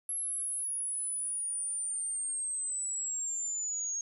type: linear sweep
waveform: sine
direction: down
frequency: 11175 to 6530 Hz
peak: -32 dBFS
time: 0.09-4.01 s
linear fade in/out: 2 ms
effects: none